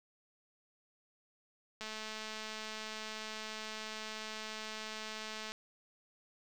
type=click train; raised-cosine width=0.2 ms; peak=-26 dBFS; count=806; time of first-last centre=1.81-5.52 s; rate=217 Hz; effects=9-bit